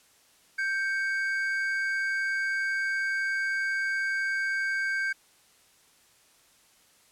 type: tone pair together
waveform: triangle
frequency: 1568 / 2225 Hz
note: G6 / C#7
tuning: 0 / +6 cents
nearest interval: tritone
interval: 606 cents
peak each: -25 / -33 dBFS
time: 0.58-5.13 s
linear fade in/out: 10 ms
effects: white hiss -61 dBFS RMS until 7.11 s + low-pass 11000 Hz 12 dB/octave